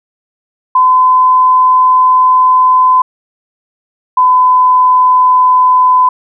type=tone pair in turn; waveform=sine; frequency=1018 / 1009.8 Hz; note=C6 / B5; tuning=-48 / +38 cents; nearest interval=unison; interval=14 cents; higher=first; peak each=-4 dBFS; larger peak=neither; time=0.75-3.02 / 4.17-6.09 s; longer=first; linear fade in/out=5 ms; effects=none